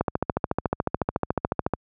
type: click train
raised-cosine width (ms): 1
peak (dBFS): -8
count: 25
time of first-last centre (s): 0.01-1.737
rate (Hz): 13.9
effects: high-pass 60 Hz 12 dB/octave